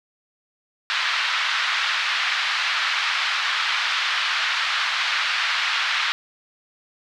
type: band-pass noise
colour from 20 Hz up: pink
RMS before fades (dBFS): -23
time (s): 0.9-6.12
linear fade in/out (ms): 0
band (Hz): 1200 to 4200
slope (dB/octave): 24
effects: none